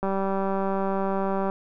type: click train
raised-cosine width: 1 ms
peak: -14 dBFS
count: 286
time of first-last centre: 0.03-1.499 s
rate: 194 Hz
effects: none